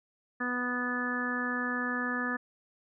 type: harmonic tone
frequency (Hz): 246.9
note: B3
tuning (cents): 0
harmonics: 1 / 2 / 3 / 4 / 5 / 6 / 7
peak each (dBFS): -34 / -41 / -45 / -43 / -37 / -41 / -33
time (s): 0.4-2.37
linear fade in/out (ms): 10
effects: none